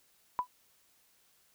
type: tone with exponential decay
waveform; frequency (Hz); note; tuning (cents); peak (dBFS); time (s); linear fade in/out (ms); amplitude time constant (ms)
sine; 993; B5; +9; -23; 0.39-0.47; 0; 17
effects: white hiss -68 dBFS RMS until 1.54 s